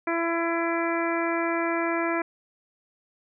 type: harmonic tone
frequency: 335.2 Hz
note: E4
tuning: 29 cents sharp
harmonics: 1 / 2 / 3 / 4 / 5 / 6 / 7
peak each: -27 / -30 / -32 / -33 / -34 / -35 / -35 dBFS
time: 0.07-2.22 s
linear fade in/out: 5 ms
effects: none